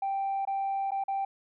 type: tone with dropouts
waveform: sine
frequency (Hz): 784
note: G5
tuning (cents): 0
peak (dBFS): -26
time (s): 0.02-1.25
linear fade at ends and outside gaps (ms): 5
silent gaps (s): 0.452-0.473 / 0.908-0.917 / 1.039-1.081
effects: tanh soft clip ceiling -25 dBFS